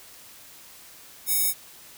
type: tone with high-pass filter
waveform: square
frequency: 746 Hz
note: F#5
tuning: 14 cents sharp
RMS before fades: -23 dBFS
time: 1.26-1.54 s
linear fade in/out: 50 ms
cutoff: 11000 Hz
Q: 0.51
effects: white hiss -48 dBFS RMS until 1.97 s